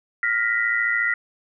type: tone cluster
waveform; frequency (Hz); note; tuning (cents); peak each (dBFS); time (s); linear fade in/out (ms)
sine; 1410 / 1868 / 1982; F6 / A#6 / B6; +16 / +3 / +6; -25 / -24 / -22; 0.23-1.14; 2
effects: none